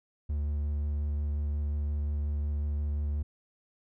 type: tone with vibrato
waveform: triangle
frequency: 73.42 Hz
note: D2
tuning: in tune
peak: -26 dBFS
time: 0.29-3.23 s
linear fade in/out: 10 ms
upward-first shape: square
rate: 5.6 Hz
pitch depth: 9 cents each way
effects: none